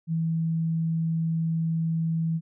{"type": "tone", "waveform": "sine", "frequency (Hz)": 163.2, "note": "E3", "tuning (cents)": -17, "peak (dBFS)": -23, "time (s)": [0.07, 2.41], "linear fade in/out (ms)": 50, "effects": []}